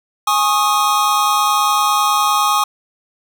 square chord, Ab suspended fourth, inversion none, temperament equal with one note detuned, 830.6 / 1094.7 / 1244.5 Hz, Ab5 / Db6 / Eb6, 0 / -22 / 0 cents, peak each -19 / -18 / -17 dBFS, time 0.27-2.64 s, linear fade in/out 5 ms, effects none

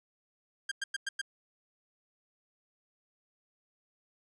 sawtooth tone bursts, 1600 Hz, G6, 35 cents sharp, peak -28 dBFS, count 5, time 0.69-1.215 s, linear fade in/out 5 ms, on 25 ms, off 100 ms, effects resampled to 22050 Hz

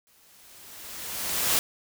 white noise with exponential growth, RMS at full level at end -22 dBFS, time 0.07-1.59 s, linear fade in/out 0 ms, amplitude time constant 330 ms, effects none

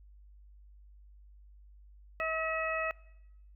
harmonic tone, 642 Hz, E5, 46 cents flat, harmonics 1 / 2 / 3 / 4, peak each -35 / -36 / -37 / -38 dBFS, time 2.2-2.91 s, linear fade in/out 0 ms, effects noise-tail reverb RT60 0.9 s tail -22 dB re dry + added 50 Hz sine -53 dBFS peak until 3.55 s

